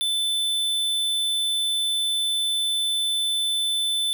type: tone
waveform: square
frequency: 3520 Hz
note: A7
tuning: in tune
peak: -22 dBFS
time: 0.01-4.13 s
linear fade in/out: 0 ms
effects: none